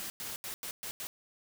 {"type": "noise bursts at uneven times", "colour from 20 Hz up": "white", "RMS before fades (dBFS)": -40, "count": 6, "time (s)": [[0, 0.1], [0.2, 0.36], [0.44, 0.54], [0.63, 0.71], [0.83, 0.91], [1, 1.07]], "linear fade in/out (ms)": 0, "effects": []}